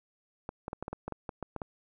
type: clicks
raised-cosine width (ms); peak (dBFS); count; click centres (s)
1; -22; 12; 0.491 / 0.681 / 0.731 / 0.826 / 0.881 / 0.93 / 1.08 / 1.123 / 1.292 / 1.427 / 1.563 / 1.618
effects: none